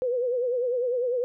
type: tone with vibrato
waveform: sine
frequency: 493.9 Hz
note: B4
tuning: in tune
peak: -23 dBFS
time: 0.02-1.24 s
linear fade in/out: 0 ms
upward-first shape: triangle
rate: 10 Hz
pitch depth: 100 cents each way
effects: none

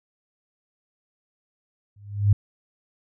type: tone with exponential growth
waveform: sine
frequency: 101.9 Hz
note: G#2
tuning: 32 cents flat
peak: -11 dBFS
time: 1.96-2.33 s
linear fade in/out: 5 ms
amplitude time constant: 80 ms
effects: none

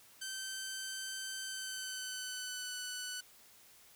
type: tone with pitch glide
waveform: 10% pulse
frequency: 1546 to 1491.6 Hz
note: G6 to F#6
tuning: -24 to +14 cents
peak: -31 dBFS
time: 0.21-3.21 s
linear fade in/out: 10 ms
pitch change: -62 cents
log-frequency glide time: 1.43-2.75 s
effects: white hiss -61 dBFS RMS until 3.95 s

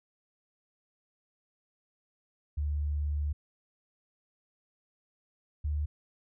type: tone pair in turn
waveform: sine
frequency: 73.6 / 74.41 Hz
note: D2 / D2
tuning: +4 / +23 cents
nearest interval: unison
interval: 19 cents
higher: second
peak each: -28 dBFS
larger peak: neither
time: 2.57-3.33 / 5.64-5.86 s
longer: first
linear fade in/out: 10 ms
effects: none

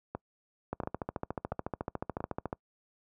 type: two click trains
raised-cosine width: 1 ms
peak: -19 / -21 dBFS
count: 26 / 4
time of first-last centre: 0.73-2.529 / 0.15-2.205 s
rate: 13.9 / 1.46 Hz
effects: noise-tail reverb RT60 0.1 s tail -26 dB re dry + high-pass 60 Hz 12 dB/octave

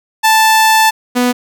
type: tone pair in turn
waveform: sawtooth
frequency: 880 / 246.9 Hz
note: A5 / B3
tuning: 0 / 0 cents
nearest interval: octave + minor seventh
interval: 2200 cents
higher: first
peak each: -3 / -6 dBFS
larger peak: first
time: 0.23-0.91 / 1.15-1.33 s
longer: first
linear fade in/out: 20 ms
effects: none

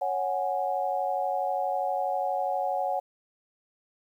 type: chord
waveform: sine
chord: C# suspended fourth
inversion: none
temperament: just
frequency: 554.4 / 739.2 / 831.5 Hz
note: C#5 / F#5 / G#5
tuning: 0 / -2 / +2 cents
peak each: -31 / -28 / -32 dBFS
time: 0.01-3 s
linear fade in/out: 10 ms
effects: 10-bit

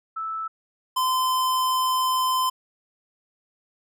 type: tone pair in turn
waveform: sine / square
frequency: 1314 / 1028.1 Hz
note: E6 / C6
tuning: -6 / -31 cents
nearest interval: major third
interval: 425 cents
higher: first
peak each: -27 / -21 dBFS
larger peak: second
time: 0.16-0.48 / 0.96-2.5 s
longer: second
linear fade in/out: 10 ms
effects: none

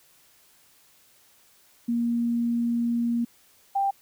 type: tone pair in turn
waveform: sine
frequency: 235.6 / 789.7 Hz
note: A#3 / G5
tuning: +19 / +13 cents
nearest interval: octave + major sixth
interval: 2094 cents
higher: second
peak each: -22 / -21 dBFS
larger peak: second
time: 1.88-3.25 / 3.75-3.91 s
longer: first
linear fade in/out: 10 ms
effects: white hiss -59 dBFS RMS until 4.01 s

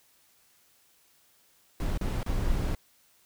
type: noise with dropouts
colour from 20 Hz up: brown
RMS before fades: -28 dBFS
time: 1.8-2.75 s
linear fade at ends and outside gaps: 1 ms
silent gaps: 1.975-2.012 / 2.231-2.262 s
effects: white hiss -64 dBFS RMS until 3.25 s

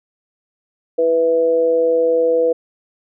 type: tone with amplitude modulation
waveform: sine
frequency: 493.9 Hz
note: B4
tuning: in tune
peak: -9 dBFS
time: 0.98-2.53 s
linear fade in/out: 10 ms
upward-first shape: sine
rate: 164 Hz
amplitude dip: 65%
effects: none

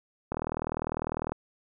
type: click train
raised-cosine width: 1 ms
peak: -16 dBFS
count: 41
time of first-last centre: 0.32-1.32 s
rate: 40 Hz
effects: none

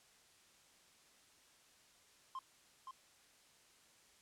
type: tone with echo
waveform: triangle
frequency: 1053 Hz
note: C6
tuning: 11 cents sharp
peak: -40 dBFS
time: 2.35-2.39 s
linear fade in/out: 2 ms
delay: 520 ms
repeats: 1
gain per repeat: -5 dB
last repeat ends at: 2.91 s
effects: white hiss -67 dBFS RMS until 4.21 s + low-pass 9000 Hz 12 dB/octave

